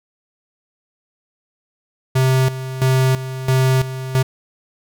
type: tone with tremolo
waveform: square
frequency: 130.81 Hz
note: C3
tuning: in tune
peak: -13 dBFS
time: 2.15-4.23 s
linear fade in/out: 10 ms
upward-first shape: square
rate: 1.5 Hz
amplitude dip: 75%
effects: none